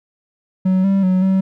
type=tone with pitch steps; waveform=triangle; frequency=186.9 / 195.2 / 185.3 / 190.6 Hz; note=F#3 / G3 / F#3 / G3; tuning=+18 / -7 / +3 / -48 cents; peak=-10 dBFS; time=0.65-1.41 s; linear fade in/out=10 ms; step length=190 ms; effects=none